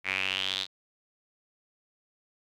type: tone with band-pass filter sweep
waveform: sawtooth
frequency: 95.3 Hz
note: G2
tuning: 48 cents flat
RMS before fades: -31 dBFS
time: 0.04-0.67 s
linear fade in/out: 50 ms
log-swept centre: 2200 to 3900 Hz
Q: 5.9
effects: none